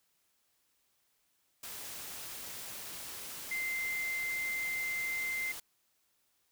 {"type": "tone in noise", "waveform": "sine", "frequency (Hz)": 2082, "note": "C7", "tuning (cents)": -9, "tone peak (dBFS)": -33, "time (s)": [3.51, 5.52], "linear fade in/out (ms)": 5, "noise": "white", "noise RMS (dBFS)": -44, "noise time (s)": [1.63, 5.6], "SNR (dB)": 8, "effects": ["white hiss -75 dBFS RMS until 6.51 s"]}